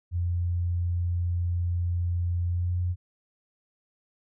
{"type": "tone with pitch glide", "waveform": "sine", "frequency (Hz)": [87.31, 89.04], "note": ["F2", "F2"], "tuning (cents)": [0, 34], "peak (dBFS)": -24, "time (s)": [0.11, 2.96], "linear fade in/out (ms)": 50, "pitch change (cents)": 34, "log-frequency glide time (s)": [2.48, 2.76], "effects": []}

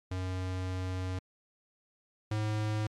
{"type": "tone pair in turn", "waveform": "square", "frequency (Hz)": [92.5, 107.2], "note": ["F#2", "A2"], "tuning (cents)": [0, -45], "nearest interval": "minor third", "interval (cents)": 255, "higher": "second", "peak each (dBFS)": [-33, -30], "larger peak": "second", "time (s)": [[0.11, 1.19], [2.31, 2.87]], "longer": "first", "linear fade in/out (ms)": 5, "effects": ["low-pass 7000 Hz 12 dB/octave", "MP3 96 kbps"]}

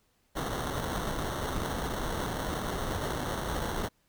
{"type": "noise with sample-and-hold", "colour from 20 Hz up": "pink", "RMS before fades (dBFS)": -33, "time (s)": [0.35, 3.89], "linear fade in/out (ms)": 20, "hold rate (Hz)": 2450, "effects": ["pink hiss -71 dBFS RMS until 4.08 s"]}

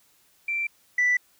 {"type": "tone pair in turn", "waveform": "sine", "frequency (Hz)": [2349, 1975.3], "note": ["D7", "B6"], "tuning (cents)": [0, 0], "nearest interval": "minor third", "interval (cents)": 300, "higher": "first", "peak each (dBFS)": [-24, -17], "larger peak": "second", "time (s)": [[0.48, 0.67], [0.98, 1.17]], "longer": "neither", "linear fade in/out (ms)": 5, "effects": ["tanh soft clip ceiling -16 dBFS", "white hiss -62 dBFS RMS until 1.39 s"]}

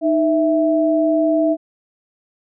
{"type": "tone pair together", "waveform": "sine", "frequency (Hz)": [310.4, 657.7], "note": ["D#4", "E5"], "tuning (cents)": [-4, -4], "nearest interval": "octave + minor second", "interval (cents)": 1300, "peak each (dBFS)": -16, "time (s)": [0.01, 1.57], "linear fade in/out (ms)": 50, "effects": []}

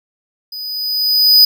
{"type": "tone with level ramp", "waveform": "square", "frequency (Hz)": 4978, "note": "D#8", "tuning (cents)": 0, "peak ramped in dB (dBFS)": [-26, -4], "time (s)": [0.52, 1.45], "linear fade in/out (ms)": 5, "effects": []}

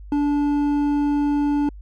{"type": "tone with hard clipping", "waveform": "triangle", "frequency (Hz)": 290, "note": "D4", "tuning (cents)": -22, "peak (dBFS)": -19, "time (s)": [0.12, 1.69], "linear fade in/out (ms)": 2, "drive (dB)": 10, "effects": ["added 50 Hz sine -36 dBFS peak until 1.81 s"]}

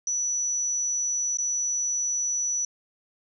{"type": "tone with dropouts", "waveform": "sine", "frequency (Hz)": 5920, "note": "F#8", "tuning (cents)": 0, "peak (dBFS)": -24, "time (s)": [0.07, 2.65], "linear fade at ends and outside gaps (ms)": 2, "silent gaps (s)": [1.372, 1.385], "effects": []}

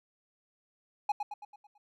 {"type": "tone with echo", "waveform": "triangle", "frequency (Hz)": 830.6, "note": "G#5", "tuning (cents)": 0, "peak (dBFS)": -23, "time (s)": [1.09, 1.12], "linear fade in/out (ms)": 5, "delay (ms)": 110, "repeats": 6, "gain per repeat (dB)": -6, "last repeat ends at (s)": 1.78, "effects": []}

